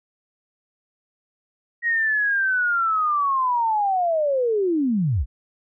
sine linear sweep, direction down, 1896 to 46.81 Hz, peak -18 dBFS, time 1.82-5.26 s, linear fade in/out 50 ms, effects none

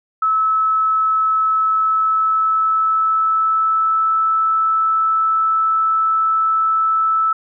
sine tone with pitch glide, 1300 to 1312.8 Hz, E6 to E6, -24 to -8 cents, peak -13 dBFS, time 0.22-7.33 s, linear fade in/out 5 ms, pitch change +16 cents, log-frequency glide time 1.45-4.17 s, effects none

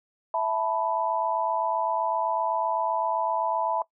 sine chord, E suspended fourth, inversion none, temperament equal, 659.3 / 880 / 987.8 Hz, E5 / A5 / B5, 0 / 0 / 0 cents, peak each -28 dBFS, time 0.34-3.82 s, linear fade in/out 2 ms, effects noise-tail reverb RT60 0.1 s tail -19 dB re dry

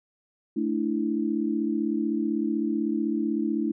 sine chord, A suspended fourth, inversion none, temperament equal, 220 / 293.7 / 329.6 Hz, A3 / D4 / E4, 0 / 0 / 0 cents, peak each -28 dBFS, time 0.56-3.72 s, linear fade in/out 10 ms, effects none

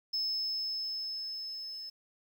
sine tone with level ramp, 5220 Hz, E8, 18 cents flat, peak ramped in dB -28 to -40 dBFS, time 0.13-1.9 s, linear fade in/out 10 ms, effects tanh soft clip ceiling -27 dBFS + 10-bit

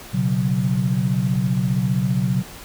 sine chord, B suspended second, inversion none, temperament equal, 123.47 / 138.59 / 185 Hz, B2 / C#3 / F#3, 0 / 0 / 0 cents, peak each -22 / -22 / -21 dBFS, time 0.13-2.43 s, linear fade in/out 20 ms, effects pink hiss -39 dBFS RMS until 2.64 s

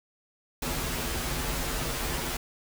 pink noise with comb filter, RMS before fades -31 dBFS, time 0.62-2.37 s, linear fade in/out 5 ms, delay 10 ms, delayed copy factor -0.95, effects none

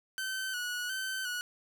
sawtooth tone with vibrato, 1500 Hz, F#6, 23 cents sharp, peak -30 dBFS, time 0.18-1.41 s, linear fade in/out 0 ms, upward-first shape square, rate 1.4 Hz, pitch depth 43 cents each way, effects none

